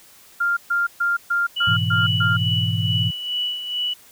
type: tone bursts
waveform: sine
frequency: 1396.9 Hz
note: F6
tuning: in tune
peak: -17 dBFS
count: 7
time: 0.4-2.37 s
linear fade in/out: 10 ms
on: 170 ms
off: 130 ms
type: tone with tremolo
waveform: sine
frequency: 2952 Hz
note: F#7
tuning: 5 cents flat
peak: -20 dBFS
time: 1.56-3.94 s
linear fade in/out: 10 ms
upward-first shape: sine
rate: 2.3 Hz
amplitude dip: 60%
type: chord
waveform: sine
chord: E major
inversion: first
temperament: equal with one note detuned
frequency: 104.85 / 123.47 / 164.81 Hz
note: G#2 / B2 / E3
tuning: +17 / 0 / 0 cents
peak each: -22 / -25 / -25 dBFS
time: 1.67-3.11 s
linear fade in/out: 10 ms
effects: white hiss -49 dBFS RMS until 4.11 s

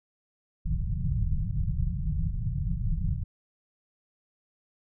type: low-pass noise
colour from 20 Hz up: pink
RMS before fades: -28 dBFS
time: 0.65-3.24 s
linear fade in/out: 10 ms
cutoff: 180 Hz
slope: 96 dB/octave
effects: none

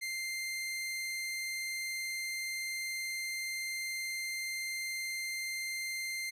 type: tone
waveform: sawtooth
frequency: 2093 Hz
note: C7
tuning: in tune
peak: -32 dBFS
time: 0.01-6.31 s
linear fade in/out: 20 ms
effects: resampled to 32000 Hz

